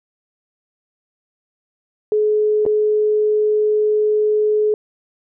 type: tone with dropouts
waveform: sine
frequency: 425 Hz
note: G#4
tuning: 40 cents sharp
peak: -13 dBFS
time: 2.12-4.74 s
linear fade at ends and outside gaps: 1 ms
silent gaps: 2.653-2.663 s
effects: none